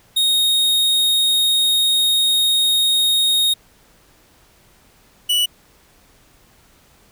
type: tone pair in turn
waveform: 45% pulse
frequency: 3729 / 2949 Hz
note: A#7 / F#7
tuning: 0 / -6 cents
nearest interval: major third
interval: 406 cents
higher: first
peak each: -14 dBFS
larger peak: neither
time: 0.16-3.54 / 5.29-5.46 s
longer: first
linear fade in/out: 10 ms
effects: pink hiss -53 dBFS RMS until 7.11 s